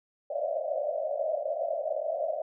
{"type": "band-pass noise", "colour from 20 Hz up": "pink", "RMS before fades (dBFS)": -31, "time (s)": [0.3, 2.42], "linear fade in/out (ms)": 5, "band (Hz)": [560, 670], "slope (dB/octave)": 96, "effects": []}